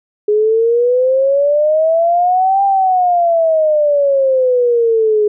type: exponential two-way sweep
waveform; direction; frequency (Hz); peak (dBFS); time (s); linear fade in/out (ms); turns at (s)
sine; up then down; 415.3 to 796 to 415.3; -9; 0.28-5.28; 5; 2.64
effects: none